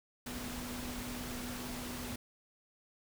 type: tone in noise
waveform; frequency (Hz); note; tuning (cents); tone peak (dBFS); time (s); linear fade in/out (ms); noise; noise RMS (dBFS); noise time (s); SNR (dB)
sine; 246; B3; -7; -43; 0.26-2.16; 5; pink; -43; 0.26-2.16; -3
effects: none